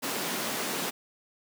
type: high-pass noise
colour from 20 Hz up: pink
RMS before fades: -32 dBFS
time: 0.02-0.91 s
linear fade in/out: 20 ms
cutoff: 190 Hz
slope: 24 dB/octave
effects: none